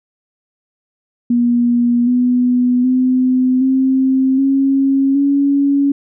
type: tone with pitch steps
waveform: sine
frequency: 240 / 247.6 / 255.4 / 263.5 / 271.9 / 280.5 Hz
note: B3 / B3 / C4 / C4 / C#4 / C#4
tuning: -49 / +5 / -42 / +12 / -33 / +21 cents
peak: -10 dBFS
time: 1.3-5.92 s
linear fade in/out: 5 ms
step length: 770 ms
effects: none